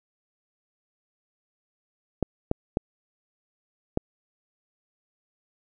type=clicks; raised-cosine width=2 ms; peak=-9 dBFS; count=4; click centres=2.227 / 2.514 / 2.771 / 3.974 s; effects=none